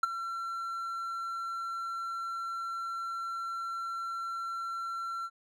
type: tone with ADSR envelope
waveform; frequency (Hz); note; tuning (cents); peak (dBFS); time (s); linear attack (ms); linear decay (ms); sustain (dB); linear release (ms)
triangle; 1356; E6; +49; -18; 0.03-5.3; 5; 17; -14; 50
effects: none